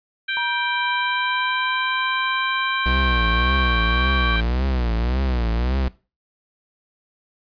harmonic tone, 784 Hz, G5, in tune, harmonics 2 / 3 / 4 / 5, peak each -24 / -28 / -30 / -32 dBFS, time 0.28-4.41 s, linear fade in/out 10 ms
sine linear sweep, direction up, 953 to 1136 Hz, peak -24 dBFS, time 0.37-4.36 s, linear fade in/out 0 ms
45% pulse tone with vibrato, 61 Hz, B1, 21 cents flat, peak -19 dBFS, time 2.86-5.88 s, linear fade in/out 0 ms, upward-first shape triangle, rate 1.8 Hz, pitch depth 180 cents each way
effects noise-tail reverb RT60 0.3 s tail -19 dB re dry + resampled to 11025 Hz

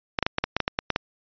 clicks, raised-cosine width 0.3 ms, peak -6 dBFS, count 11, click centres 0.188 / 0.227 / 0.265 / 0.384 / 0.44 / 0.566 / 0.603 / 0.679 / 0.789 / 0.903 / 0.961 s, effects resampled to 11025 Hz

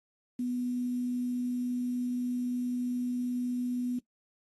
sine tone with quantisation, 246.7 Hz, B3, 2 cents flat, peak -29 dBFS, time 0.39-3.99 s, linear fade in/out 5 ms, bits 9, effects noise-tail reverb RT60 0.1 s tail -19 dB re dry + AAC 32 kbps

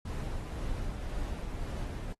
brown noise with tremolo, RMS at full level -35 dBFS, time 0.05-2.13 s, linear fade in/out 5 ms, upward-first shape sine, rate 1.9 Hz, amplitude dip 25%, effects noise-tail reverb RT60 0.1 s tail -23 dB re dry + AAC 32 kbps

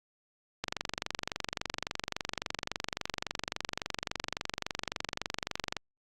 click train, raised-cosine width 0.2 ms, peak -14 dBFS, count 122, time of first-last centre 0.64-5.767 s, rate 23.6 Hz, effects Opus 48 kbps

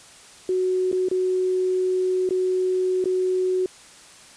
sine tone with dropouts, 370 Hz, F#4, in tune, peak -19 dBFS, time 0.49-3.66 s, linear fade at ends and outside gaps 2 ms, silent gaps 0.916-0.927 / 1.086-1.113 / 2.291-2.307 / 3.042-3.056 s, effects white hiss -47 dBFS RMS until 4.36 s + resampled to 22050 Hz

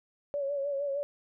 sine tone with vibrato, 563 Hz, C#5, 27 cents sharp, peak -29 dBFS, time 0.34-1.03 s, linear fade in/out 0 ms, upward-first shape sine, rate 6.5 Hz, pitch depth 50 cents each way, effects none

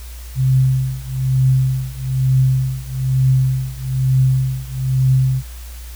sine tone with tremolo, 130.81 Hz, C3, in tune, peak -9 dBFS, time 0.35-5.43 s, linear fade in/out 50 ms, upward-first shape triangle, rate 1.1 Hz, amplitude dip 95%, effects added 60 Hz sine -30 dBFS peak until 5.95 s + white hiss -41 dBFS RMS until 5.95 s

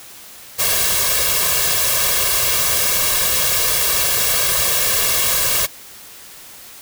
white noise with comb filter, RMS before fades -17 dBFS, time 0.58-5.67 s, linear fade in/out 20 ms, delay 1.8 ms, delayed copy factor +0.85, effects white hiss -39 dBFS RMS until 6.81 s

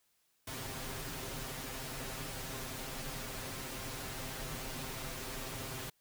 pink noise with comb filter, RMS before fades -42 dBFS, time 0.47-5.9 s, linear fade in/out 5 ms, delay 7.6 ms, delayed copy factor +0.75, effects white hiss -75 dBFS RMS until 6 s

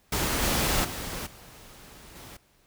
pink noise with level steps, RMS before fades -27 / -25 / -35 / -49 / -45 dBFS, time 0.12-2.37 s, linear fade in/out 5 ms, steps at 0.42 / 0.84 / 1.26 / 2.15 s, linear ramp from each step 10 ms, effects pink hiss -64 dBFS RMS until 2.66 s

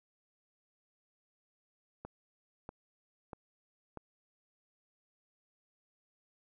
click train, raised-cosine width 1 ms, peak -29 dBFS, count 4, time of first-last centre 2.05-3.973 s, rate 1.56 Hz, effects none

